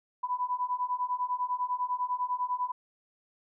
sine beating tone pair, 987.8 / 997.8 Hz, B5 / B5, 0 / +17 cents, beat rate 10 Hz, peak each -32 / -31 dBFS, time 0.23-2.72 s, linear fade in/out 10 ms, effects none

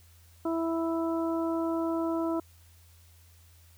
harmonic tone, 329.6 Hz, E4, in tune, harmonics 1 / 2 / 3 / 4, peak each -28 / -34 / -38 / -40 dBFS, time 0.45-2.4 s, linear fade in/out 5 ms, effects added 84 Hz sine -55 dBFS peak until 3.77 s + white hiss -62 dBFS RMS until 3.77 s

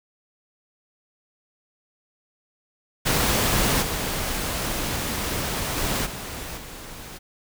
pink noise with level steps, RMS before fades -21 / -27 / -25 / -34 / -39 dBFS, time 3.05-7.19 s, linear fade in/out 20 ms, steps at 3.81 / 5.76 / 6.05 / 6.56 s, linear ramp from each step 20 ms, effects none

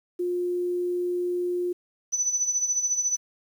sine tone, 355.3 Hz, F4, 30 cents sharp, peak -24 dBFS, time 0.19-1.73 s, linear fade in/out 10 ms
sine tone with tremolo, 5990 Hz, F#8, 20 cents sharp, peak -20 dBFS, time 2.12-3.17 s, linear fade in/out 20 ms, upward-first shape sine, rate 14 Hz, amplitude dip 65%
effects 9-bit

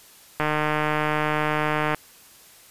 click train, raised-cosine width 0.5 ms, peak -8 dBFS, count 236, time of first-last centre 0.4-1.946 s, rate 152 Hz, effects white hiss -50 dBFS RMS until 2.7 s + resampled to 32000 Hz

